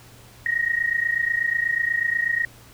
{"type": "tone pair together", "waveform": "sine", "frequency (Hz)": [1864.7, 1892.9], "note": ["A#6", "A#6"], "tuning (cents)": [0, 26], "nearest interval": "unison", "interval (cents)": 26, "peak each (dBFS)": -23, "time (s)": [0.46, 2.45], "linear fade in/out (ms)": 2, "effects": ["added 118 Hz sine -50 dBFS peak until 2.73 s", "pink hiss -49 dBFS RMS until 2.73 s"]}